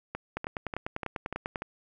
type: two click trains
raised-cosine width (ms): 0.5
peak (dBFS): -17 / -19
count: 13 / 6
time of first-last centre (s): 0.37-1.558 / 0.15-1.621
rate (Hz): 10.1 / 3.4
effects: none